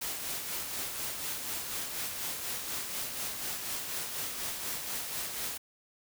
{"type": "noise with tremolo", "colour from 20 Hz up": "white", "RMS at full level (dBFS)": -35, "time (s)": [0.01, 5.58], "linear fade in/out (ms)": 10, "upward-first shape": "sine", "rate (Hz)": 4.1, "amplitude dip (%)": 40, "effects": []}